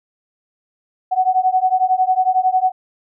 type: beating tone pair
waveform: sine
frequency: 740 / 751 Hz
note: F#5 / F#5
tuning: 0 / +26 cents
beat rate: 11 Hz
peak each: -16 dBFS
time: 1.11-2.72 s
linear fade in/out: 20 ms
effects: none